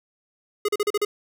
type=tone bursts; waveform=square; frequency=415.3 Hz; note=G#4; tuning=in tune; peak=-20 dBFS; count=6; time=0.65-1.05 s; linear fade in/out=5 ms; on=35 ms; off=38 ms; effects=none